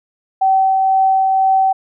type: tone with tremolo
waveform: sine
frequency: 767 Hz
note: G5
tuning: 38 cents flat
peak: -9 dBFS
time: 0.41-1.73 s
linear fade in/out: 10 ms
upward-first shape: triangle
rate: 2 Hz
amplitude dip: 25%
effects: none